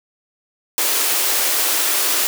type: high-pass noise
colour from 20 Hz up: white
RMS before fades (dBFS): -18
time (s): 0.78-2.27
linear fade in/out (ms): 0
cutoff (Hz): 290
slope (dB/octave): 48
effects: none